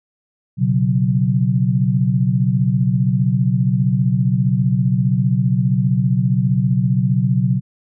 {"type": "chord", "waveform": "sine", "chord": "B suspended second", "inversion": "none", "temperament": "equal", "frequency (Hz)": [123.47, 138.59, 185], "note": ["B2", "C#3", "F#3"], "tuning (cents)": [0, 0, 0], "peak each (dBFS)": [-17, -18, -18], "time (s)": [0.57, 7.61], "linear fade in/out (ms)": 50, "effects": []}